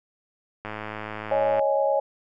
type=click train; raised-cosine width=0.5 ms; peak=-18 dBFS; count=102; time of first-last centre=0.65-1.594 s; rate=107 Hz
type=chord; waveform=sine; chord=C# suspended second; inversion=none; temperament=just; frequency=554.4 / 623.7 / 831.5 Hz; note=C#5 / D#5 / G#5; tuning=0 / +4 / +2 cents; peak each=-22 / -25 / -26 dBFS; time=1.31-2 s; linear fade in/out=5 ms
effects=none